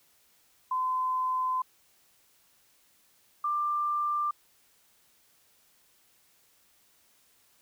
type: tone pair in turn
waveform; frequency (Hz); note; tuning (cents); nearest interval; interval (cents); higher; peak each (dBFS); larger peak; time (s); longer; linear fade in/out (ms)
sine; 1024 / 1186.8; C6 / D6; -38 / +18; minor third; 256; second; -26; neither; 0.71-1.62 / 3.44-4.31; first; 5
effects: white hiss -65 dBFS RMS until 7.61 s